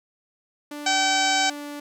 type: tone with pitch glide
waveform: sawtooth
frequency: 293.7 to 291 Hz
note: D4 to D4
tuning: 0 to -16 cents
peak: -29 dBFS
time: 0.71-1.8 s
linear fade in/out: 5 ms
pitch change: -16 cents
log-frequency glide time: 0.95-1.65 s
type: harmonic tone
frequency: 768 Hz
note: G5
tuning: 36 cents flat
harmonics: 1 / 2 / 3 / 4 / 5 / 6 / 7 / 8 / 9 / 10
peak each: -23 / -26 / -28 / -29 / -30 / -31 / -31 / -32 / -33 / -33 dBFS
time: 0.86-1.5 s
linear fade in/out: 5 ms
effects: none